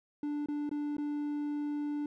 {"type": "tone with dropouts", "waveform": "triangle", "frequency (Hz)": 293.7, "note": "D4", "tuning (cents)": 0, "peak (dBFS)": -30, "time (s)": [0.23, 2.06], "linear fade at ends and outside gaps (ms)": 2, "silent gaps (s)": [[0.46, 0.485], [0.693, 0.713], [0.968, 0.982]], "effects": []}